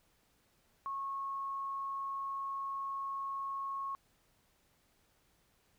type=tone; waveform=sine; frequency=1095 Hz; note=C#6; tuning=22 cents flat; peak=-36 dBFS; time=0.86-3.95 s; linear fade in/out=0 ms; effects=pink hiss -72 dBFS RMS until 5.78 s